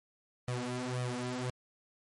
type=tone with flanger; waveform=sawtooth; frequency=124.7 Hz; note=B2; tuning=17 cents sharp; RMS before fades=-36 dBFS; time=0.48-1.5 s; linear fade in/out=0 ms; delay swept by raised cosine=1.6 to 5.1 ms; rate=1.9 Hz; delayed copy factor=+0.95; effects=MP3 48 kbps